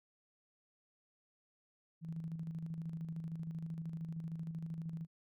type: tone with tremolo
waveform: sine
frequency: 163.2 Hz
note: E3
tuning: 17 cents flat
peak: -38 dBFS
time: 2.01-5.07 s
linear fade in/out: 50 ms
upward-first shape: square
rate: 13 Hz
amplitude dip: 45%
effects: none